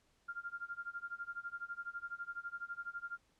sine tone with tremolo, 1396.9 Hz, F6, in tune, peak -38 dBFS, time 0.28-3.18 s, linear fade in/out 10 ms, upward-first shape sine, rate 12 Hz, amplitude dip 95%, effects pink hiss -74 dBFS RMS until 3.39 s + low-pass 9000 Hz 12 dB/octave

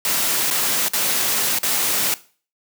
white noise with dropouts, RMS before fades -20 dBFS, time 0.05-2.14 s, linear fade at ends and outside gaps 1 ms, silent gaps 0.503-0.51 / 0.884-0.934 / 1.587-1.631 s, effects noise-tail reverb RT60 0.4 s tail -18 dB re dry + high-pass 150 Hz 12 dB/octave

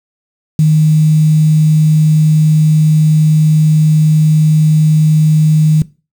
sine tone with quantisation, 155.1 Hz, D#3, 5 cents flat, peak -5 dBFS, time 0.59-5.82 s, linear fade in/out 2 ms, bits 5, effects noise-tail reverb RT60 0.3 s tail -19 dB re dry

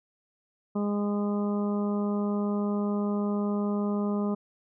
harmonic tone, 205.2 Hz, G#3, 21 cents flat, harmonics 1 / 2 / 3 / 4 / 5 / 6, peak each -26 / -33 / -38 / -43 / -42 / -42 dBFS, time 0.75-4.35 s, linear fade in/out 10 ms, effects none

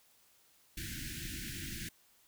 pink band-stop noise, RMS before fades -42 dBFS, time 0.77-1.89 s, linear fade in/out 5 ms, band 350 to 1500 Hz, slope 96 dB/octave, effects white hiss -67 dBFS RMS until 2.27 s

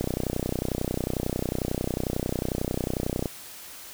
click train, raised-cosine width 2 ms, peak -13 dBFS, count 102, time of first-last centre 0.01-3.258 s, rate 31.1 Hz, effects white hiss -43 dBFS RMS until 3.93 s

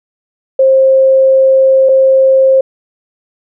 sine tone pair in turn, 531 / 531 Hz, C5 / C5, +25 / +25 cents, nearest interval unison, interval 0 cents, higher neither, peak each -4 dBFS, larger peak neither, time 0.59-1.89 / 1.89-2.61 s, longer first, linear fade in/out 5 ms, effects none

